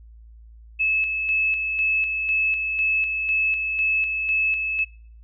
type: tone with tremolo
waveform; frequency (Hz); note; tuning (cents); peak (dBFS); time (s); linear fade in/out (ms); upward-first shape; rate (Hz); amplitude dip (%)
sine; 2600; E7; -24; -18; 0.79-4.85; 20; square; 2; 40
effects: noise-tail reverb RT60 0.6 s tail -25 dB re dry + added 56 Hz sine -43 dBFS peak until 5.23 s